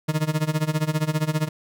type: tone with tremolo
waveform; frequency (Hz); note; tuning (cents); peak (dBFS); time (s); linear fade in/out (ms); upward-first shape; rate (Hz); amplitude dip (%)
40% pulse; 154.8; D#3; -9; -17; 0.08-1.49; 10; sine; 15; 90
effects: none